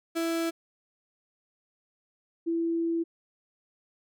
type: tone pair in turn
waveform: 35% pulse / sine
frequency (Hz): 331.3 / 333.2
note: E4 / E4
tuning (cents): +9 / +19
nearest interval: unison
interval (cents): 10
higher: second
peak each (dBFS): -25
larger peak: neither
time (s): 0.15-0.51 / 2.46-3.04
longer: second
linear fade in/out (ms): 20
effects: none